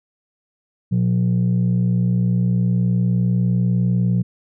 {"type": "tone pair together", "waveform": "sine", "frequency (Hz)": [119.58, 179.5], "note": ["A#2", "F3"], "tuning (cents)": [45, 48], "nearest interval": "perfect fifth", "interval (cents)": 703, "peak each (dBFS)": [-16, -16], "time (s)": [0.91, 4.23], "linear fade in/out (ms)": 20, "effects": ["tanh soft clip ceiling -11 dBFS"]}